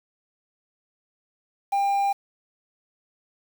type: tone with quantisation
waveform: triangle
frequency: 797 Hz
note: G5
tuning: 28 cents sharp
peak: -18 dBFS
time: 1.72-2.13 s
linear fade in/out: 10 ms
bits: 7
effects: none